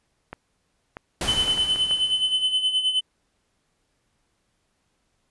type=clicks; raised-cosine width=0.5 ms; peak=-19 dBFS; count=7; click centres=0.33 / 0.969 / 1.293 / 1.48 / 1.577 / 1.76 / 1.911 s
type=noise with exponential decay; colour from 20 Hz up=pink; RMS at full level=-26 dBFS; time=1.21-2.82 s; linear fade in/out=2 ms; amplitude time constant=350 ms
type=tone with tremolo; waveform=triangle; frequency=3034 Hz; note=F#7; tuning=43 cents sharp; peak=-16 dBFS; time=1.27-3.01 s; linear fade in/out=20 ms; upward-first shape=sine; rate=9.5 Hz; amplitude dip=65%
effects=pink hiss -71 dBFS RMS until 5.3 s + resampled to 24000 Hz